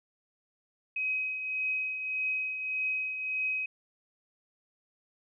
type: tone with tremolo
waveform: sine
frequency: 2531 Hz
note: D#7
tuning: 29 cents sharp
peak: -27 dBFS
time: 0.96-3.66 s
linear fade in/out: 5 ms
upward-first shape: triangle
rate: 1.7 Hz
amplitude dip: 55%
effects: none